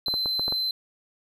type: tone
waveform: triangle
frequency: 4074 Hz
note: C8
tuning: 47 cents flat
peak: -23 dBFS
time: 0.06-0.71 s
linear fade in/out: 2 ms
type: clicks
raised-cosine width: 1 ms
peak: -19 dBFS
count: 6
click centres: 0.083 / 0.14 / 0.259 / 0.395 / 0.481 / 0.524 s
effects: none